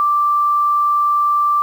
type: tone with quantisation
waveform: sine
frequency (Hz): 1175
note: D6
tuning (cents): +1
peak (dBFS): -12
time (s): 0-1.62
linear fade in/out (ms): 0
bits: 7
effects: none